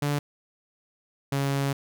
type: tone pair in turn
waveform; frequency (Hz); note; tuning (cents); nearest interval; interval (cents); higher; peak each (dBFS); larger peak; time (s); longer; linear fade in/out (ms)
sawtooth; 144.9 / 138.76; D3 / C#3; -23 / +2; minor second; 75; first; -20 / -20; neither; 0.02-0.19 / 1.32-1.73; second; 5
effects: none